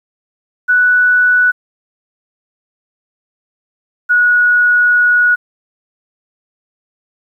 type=tone pair in turn; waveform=sine; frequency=1480 / 1459.6 Hz; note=F#6 / F#6; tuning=0 / -24 cents; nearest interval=unison; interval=24 cents; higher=first; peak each=-7 dBFS; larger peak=neither; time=0.68-1.52 / 4.09-5.36 s; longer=second; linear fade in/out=20 ms; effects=8-bit